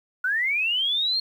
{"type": "linear sweep", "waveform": "sine", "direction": "up", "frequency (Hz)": [1437, 4279], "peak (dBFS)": -21, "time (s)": [0.24, 1.2], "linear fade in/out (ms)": 5, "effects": ["9-bit"]}